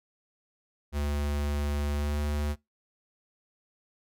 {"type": "tone with pitch glide", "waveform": "square", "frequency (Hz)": [72.7, 73.84], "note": ["D2", "D2"], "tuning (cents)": [-17, 10], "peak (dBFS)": -28, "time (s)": [0.92, 2.56], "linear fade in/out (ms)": 50, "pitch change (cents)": 27, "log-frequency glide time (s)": [1.93, 2.18], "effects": ["noise-tail reverb RT60 0.2 s tail -24 dB re dry"]}